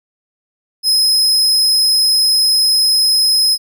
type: tone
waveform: 40% pulse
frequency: 5110 Hz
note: D#8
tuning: 45 cents sharp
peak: -9 dBFS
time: 0.83-3.58 s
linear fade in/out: 50 ms
effects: none